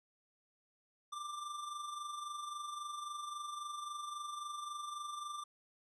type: tone with amplitude modulation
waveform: square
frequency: 1184 Hz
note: D6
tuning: 14 cents sharp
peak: -40 dBFS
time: 1.12-5.44 s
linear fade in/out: 10 ms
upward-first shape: sine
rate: 23.7 Hz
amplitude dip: 50%
effects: resampled to 24000 Hz